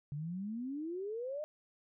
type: exponential sweep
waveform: sine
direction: up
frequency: 140 to 622.3 Hz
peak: -37 dBFS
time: 0.12-1.44 s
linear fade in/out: 0 ms
effects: none

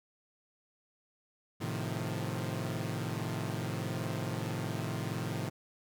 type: chord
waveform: sawtooth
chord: F dominant seventh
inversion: first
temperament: equal with one note detuned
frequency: 109.24 / 130.81 / 155.56 / 174.61 Hz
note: A2 / C3 / Eb3 / F3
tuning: -12 / 0 / 0 / 0 cents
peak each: -34 / -35 / -36 / -37 dBFS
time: 1.6-5.5 s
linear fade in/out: 20 ms
effects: none

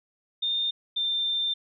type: tone pair in turn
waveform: sine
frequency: 3628 / 3586 Hz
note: A#7 / A7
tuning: -48 / +32 cents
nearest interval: unison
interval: 20 cents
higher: first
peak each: -24 dBFS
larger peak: neither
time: 0.42-0.71 / 0.96-1.54 s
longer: second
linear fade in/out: 10 ms
effects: none

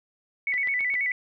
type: tone with vibrato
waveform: sine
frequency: 2100 Hz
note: C7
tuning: 6 cents sharp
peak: -23 dBFS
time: 0.47-1.12 s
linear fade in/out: 2 ms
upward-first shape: square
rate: 9.3 Hz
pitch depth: 94 cents each way
type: click train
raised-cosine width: 0.3 ms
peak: -25 dBFS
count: 4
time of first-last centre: 0.54-0.941 s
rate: 7.49 Hz
effects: none

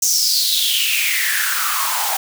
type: noise with high-pass filter sweep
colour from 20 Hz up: white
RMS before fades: -18 dBFS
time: 0.02-2.17 s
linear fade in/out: 5 ms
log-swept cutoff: 6300 to 770 Hz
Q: 6.3
effects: none

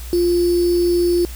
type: tone with sample-and-hold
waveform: sine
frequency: 349.2 Hz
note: F4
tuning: in tune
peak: -13 dBFS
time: 0.13-1.25 s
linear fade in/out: 0 ms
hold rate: 4900 Hz
effects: added 60 Hz sine -29 dBFS peak until 1.35 s + white hiss -39 dBFS RMS until 1.35 s

